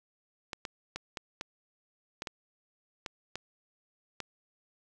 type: clicks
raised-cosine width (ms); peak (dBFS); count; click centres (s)
0.2; -19; 10; 0.532 / 0.652 / 0.96 / 1.172 / 1.411 / 2.221 / 2.272 / 3.062 / 3.356 / 4.203
effects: none